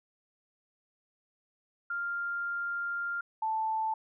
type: tone pair in turn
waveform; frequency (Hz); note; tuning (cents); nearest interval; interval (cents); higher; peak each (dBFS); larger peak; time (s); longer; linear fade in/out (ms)
sine; 1396.9 / 880; F6 / A5; 0 / 0; minor sixth; 800; first; -31 / -28; second; 1.9-3.21 / 3.42-3.94; first; 5
effects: none